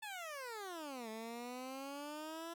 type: exponential two-way sweep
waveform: 15% pulse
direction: down then up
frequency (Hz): 886 to 217.5 to 339.9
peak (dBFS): -38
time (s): 0.02-2.54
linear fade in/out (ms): 10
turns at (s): 1.09
effects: none